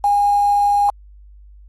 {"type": "tone with quantisation", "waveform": "sine", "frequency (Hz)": 815, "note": "G#5", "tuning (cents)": -33, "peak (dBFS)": -12, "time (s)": [0.04, 0.9], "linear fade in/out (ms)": 2, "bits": 6, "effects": ["added 50 Hz sine -40 dBFS peak until 1.68 s", "AAC 32 kbps"]}